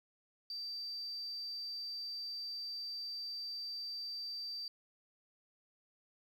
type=tone; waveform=sine; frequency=4664 Hz; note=D8; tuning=13 cents flat; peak=-39 dBFS; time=0.5-4.68 s; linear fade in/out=2 ms; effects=tanh soft clip ceiling -35 dBFS + 11-bit